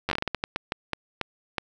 slowing click train, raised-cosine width 0.3 ms, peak -10 dBFS, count 15, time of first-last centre 0.09-1.582 s, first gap 10 ms, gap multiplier 1.32, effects none

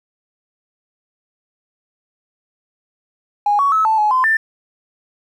triangle tone with pitch steps, 824 / 1120 / 1296 / 880 / 846 / 1029 / 1781 Hz, G#5 / C#6 / E6 / A5 / G#5 / C6 / A6, -14 / +18 / -30 / 0 / +32 / -29 / +21 cents, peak -8 dBFS, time 3.46-4.37 s, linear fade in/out 5 ms, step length 130 ms, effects tanh soft clip ceiling -10 dBFS

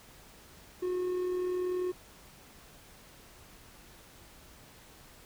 triangle tone with amplitude modulation, 362.7 Hz, F#4, 34 cents flat, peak -26 dBFS, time 0.82-1.92 s, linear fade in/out 10 ms, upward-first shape sine, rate 40.2 Hz, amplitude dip 35%, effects pink hiss -55 dBFS RMS until 5.25 s

